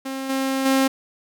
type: tone with level steps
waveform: sawtooth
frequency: 267.3 Hz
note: C4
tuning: 37 cents sharp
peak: -23 / -17 / -12 dBFS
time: 0.05-0.88 s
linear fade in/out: 10 ms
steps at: 0.29 / 0.65 s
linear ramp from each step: 10 ms
effects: none